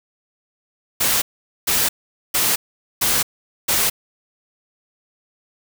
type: noise bursts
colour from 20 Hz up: white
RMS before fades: -18 dBFS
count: 5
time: 1-3.9 s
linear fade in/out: 10 ms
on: 220 ms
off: 450 ms
effects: none